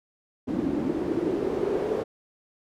pink noise with band-pass filter sweep, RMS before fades -27 dBFS, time 0.47-2.04 s, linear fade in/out 20 ms, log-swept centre 270 to 440 Hz, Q 4.5, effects none

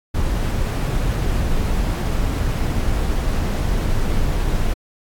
brown noise, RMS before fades -19 dBFS, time 0.14-4.74 s, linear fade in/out 10 ms, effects AAC 64 kbps

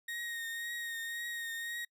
35% pulse tone with vibrato, 1864.7 Hz, A#6, in tune, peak -36 dBFS, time 0.08-1.85 s, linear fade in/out 5 ms, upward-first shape triangle, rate 1.9 Hz, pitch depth 30 cents each way, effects noise-tail reverb RT60 0.1 s tail -26 dB re dry

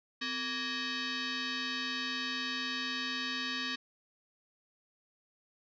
sine tone with frequency modulation, 960 Hz, B5, 49 cents flat, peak -33 dBFS, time 0.21-3.76 s, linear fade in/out 10 ms, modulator 704 Hz, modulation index 5.4, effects none

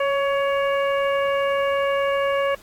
harmonic tone with a mistuned harmonic, 561 Hz, C#5, 21 cents sharp, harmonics 1 / 2 / 3 / 4 / 5, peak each -20 / -26 / -30 / -32 / -34 dBFS, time 0-2.55 s, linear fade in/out 5 ms, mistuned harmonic 1, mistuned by -20 cents, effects pink hiss -49 dBFS RMS until 2.62 s + AAC 64 kbps

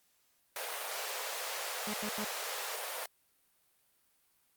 pink high-pass noise, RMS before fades -39 dBFS, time 0.56-3.06 s, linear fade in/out 2 ms, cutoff 460 Hz, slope 48 dB/octave
sawtooth tone bursts, 211.1 Hz, G#3, 29 cents sharp, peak -33 dBFS, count 3, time 1.87-2.246 s, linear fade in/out 5 ms, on 68 ms, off 86 ms
effects white hiss -72 dBFS RMS until 4.56 s + Opus 48 kbps

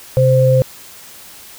sine tone pair together, 130.2 / 520 Hz, C3 / C5, -8 / -11 cents, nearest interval 2 octaves, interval 2397 cents, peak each -11 dBFS, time 0.17-0.62 s, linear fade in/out 0 ms, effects white hiss -38 dBFS RMS until 1.58 s

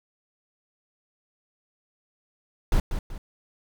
brown noise with echo, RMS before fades -19 dBFS, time 2.72-2.8 s, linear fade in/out 2 ms, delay 190 ms, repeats 2, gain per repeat -8 dB, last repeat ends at 3.18 s, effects none

